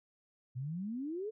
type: exponential sweep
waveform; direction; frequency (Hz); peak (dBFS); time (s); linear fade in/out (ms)
sine; up; 120.1 to 451.5; -36; 0.55-1.31; 20
effects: none